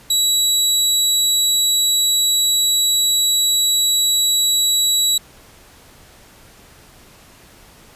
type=tone; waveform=25% pulse; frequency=3900 Hz; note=B7; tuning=23 cents flat; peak=-10 dBFS; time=0.1-5.18 s; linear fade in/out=5 ms; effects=pink hiss -46 dBFS RMS until 7.95 s + resampled to 32000 Hz